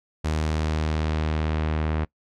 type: tone with low-pass filter sweep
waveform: sawtooth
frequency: 77.78 Hz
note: D#2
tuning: in tune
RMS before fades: -25 dBFS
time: 0.24-2.05 s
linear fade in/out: 10 ms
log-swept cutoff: 7800 to 2200 Hz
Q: 0.86
effects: noise-tail reverb RT60 0.1 s tail -22 dB re dry